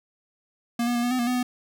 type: tone with pitch steps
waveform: square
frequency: 236.2 / 241.9 / 238 / 243.4 / 254.3 / 238.2 / 249.9 / 248.2 Hz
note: A#3 / B3 / A#3 / B3 / C4 / A#3 / B3 / B3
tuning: +23 / -36 / +36 / -25 / -49 / +38 / +21 / +9 cents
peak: -23 dBFS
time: 0.79-1.43 s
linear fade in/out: 5 ms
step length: 80 ms
effects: none